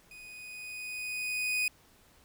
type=tone with level ramp; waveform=40% pulse; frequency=2489 Hz; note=D#7; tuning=in tune; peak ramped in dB=-47 to -26 dBFS; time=0.11-1.68 s; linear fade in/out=2 ms; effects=pink hiss -62 dBFS RMS until 2.24 s